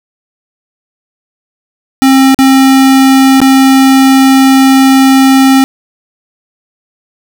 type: tone with dropouts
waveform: square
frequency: 266.9 Hz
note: C4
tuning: 35 cents sharp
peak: -3 dBFS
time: 2.02-5.64 s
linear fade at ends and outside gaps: 0 ms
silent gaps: 2.345-2.389 / 3.403-3.416 s
effects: none